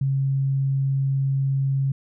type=tone; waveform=sine; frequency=136.1 Hz; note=C#3; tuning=31 cents flat; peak=-19 dBFS; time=0.01-1.92 s; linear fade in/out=5 ms; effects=none